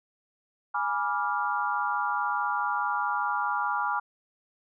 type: chord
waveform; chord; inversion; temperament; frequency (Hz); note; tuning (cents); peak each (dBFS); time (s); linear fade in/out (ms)
sine; G# diminished seventh; none; equal with one note detuned; 830.6 / 975.3 / 1174.7 / 1396.9; G#5 / B5 / D6 / F6; 0 / -22 / 0 / 0; -31; 0.74-4; 10
effects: none